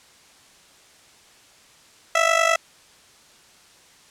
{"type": "tone with amplitude modulation", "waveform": "15% pulse", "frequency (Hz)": 659.3, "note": "E5", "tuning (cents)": 0, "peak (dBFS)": -7, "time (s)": [2.15, 2.56], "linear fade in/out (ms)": 5, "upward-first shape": "sine", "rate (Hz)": 49.9, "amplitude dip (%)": 75, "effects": ["white hiss -52 dBFS RMS until 4.1 s", "low-pass 8000 Hz 12 dB/octave"]}